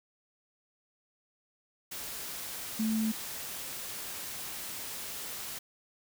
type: tone in noise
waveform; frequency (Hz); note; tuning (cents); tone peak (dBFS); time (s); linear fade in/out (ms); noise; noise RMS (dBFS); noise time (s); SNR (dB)
sine; 220; A3; 0; -27; 2.79-3.12; 10; white; -40; 1.91-5.59; +10
effects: none